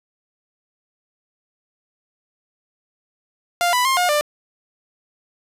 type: tone with pitch steps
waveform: sawtooth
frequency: 699 / 991 / 1062 / 716 / 594 Hz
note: F5 / B5 / C6 / F5 / D5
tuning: +1 / +6 / +25 / +43 / +20 cents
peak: -12 dBFS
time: 3.61-4.21 s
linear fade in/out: 0 ms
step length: 120 ms
effects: resampled to 32000 Hz + 9-bit